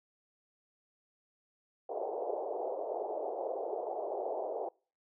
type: band-pass noise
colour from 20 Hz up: pink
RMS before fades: -37 dBFS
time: 1.89-4.69 s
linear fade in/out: 5 ms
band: 400 to 790 Hz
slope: 48 dB/octave
effects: noise-tail reverb RT60 0.4 s tail -26 dB re dry